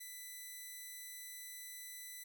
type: tone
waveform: 5% pulse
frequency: 1995 Hz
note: B6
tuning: 17 cents sharp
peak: -37 dBFS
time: 0-2.24 s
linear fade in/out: 10 ms
effects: none